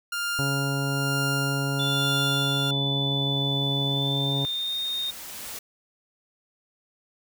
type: tone with tremolo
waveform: sawtooth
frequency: 1400 Hz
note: F6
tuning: 4 cents sharp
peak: -22 dBFS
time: 0.12-2.71 s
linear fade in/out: 5 ms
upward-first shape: sine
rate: 1.1 Hz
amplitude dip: 45%
type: harmonic tone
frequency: 138.9 Hz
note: C#3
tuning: 4 cents sharp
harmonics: 1 / 2 / 3 / 4 / 5 / 6 / 7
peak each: -26 / -32 / -36 / -38 / -40 / -42 / -43 dBFS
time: 0.39-4.45 s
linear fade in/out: 0 ms
type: noise with exponential growth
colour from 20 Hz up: white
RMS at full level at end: -36 dBFS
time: 1.26-5.59 s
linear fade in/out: 5 ms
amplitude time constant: 940 ms
type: tone with pitch glide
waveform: sine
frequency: 3494 to 3683 Hz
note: A7 to A#7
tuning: -13 to -22 cents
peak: -26 dBFS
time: 1.79-5.11 s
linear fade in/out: 10 ms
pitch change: +91 cents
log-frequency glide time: 3.84-4.77 s
effects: none